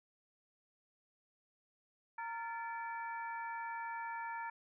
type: harmonic tone with a mistuned harmonic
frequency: 461.2 Hz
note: A#4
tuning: 19 cents flat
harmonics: 2 / 3 / 4 / 5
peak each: -41 / -49 / -47 / -53 dBFS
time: 2.18-4.5 s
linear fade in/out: 5 ms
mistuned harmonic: 4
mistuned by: -100 cents
effects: none